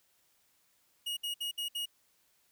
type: tone bursts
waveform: 45% pulse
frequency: 2879 Hz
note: F#7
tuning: 48 cents flat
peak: -33 dBFS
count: 5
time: 1.06-1.858 s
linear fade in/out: 10 ms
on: 110 ms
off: 62 ms
effects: white hiss -71 dBFS RMS until 2.51 s